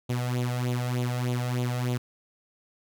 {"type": "tone with flanger", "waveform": "sawtooth", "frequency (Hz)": 123.6, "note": "B2", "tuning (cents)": 2, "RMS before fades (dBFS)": -28, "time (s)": [0.09, 1.98], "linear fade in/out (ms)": 10, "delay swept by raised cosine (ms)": [0.28, 1.58], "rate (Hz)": 3.3, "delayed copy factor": 0.7, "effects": []}